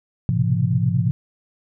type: tone cluster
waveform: sine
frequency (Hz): 106.8 / 123.6 / 132.3 / 170.7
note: G#2 / B2 / C3 / F3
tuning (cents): +49 / +2 / +20 / -39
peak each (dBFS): -22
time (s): 0.29-1.11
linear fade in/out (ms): 0
effects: none